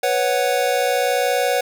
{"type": "chord", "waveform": "square", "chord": "B suspended second", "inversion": "none", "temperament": "equal", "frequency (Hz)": [493.9, 554.4, 740], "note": ["B4", "C#5", "F#5"], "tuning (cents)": [0, 0, 0], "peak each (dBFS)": -22, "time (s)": [0.03, 1.61], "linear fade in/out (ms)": 5, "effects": []}